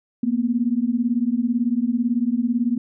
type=beating tone pair; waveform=sine; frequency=230 / 248 Hz; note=A#3 / B3; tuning=-23 / +7 cents; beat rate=18 Hz; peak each=-21 dBFS; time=0.23-2.78 s; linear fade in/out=5 ms; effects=none